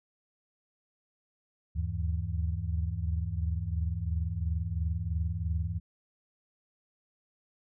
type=tone cluster; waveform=sine; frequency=76 / 78.9 / 99.1 / 162.6 Hz; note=D#2 / D#2 / G2 / E3; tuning=-40 / +25 / +19 / -23 cents; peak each=-38 / -31 / -34 / -39 dBFS; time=1.75-5.8 s; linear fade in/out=20 ms; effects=none